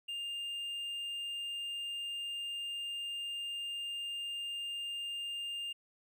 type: tone with hard clipping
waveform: triangle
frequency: 2806 Hz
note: F7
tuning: 8 cents sharp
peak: -38 dBFS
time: 0.08-5.73 s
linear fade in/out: 10 ms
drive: 6 dB
effects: none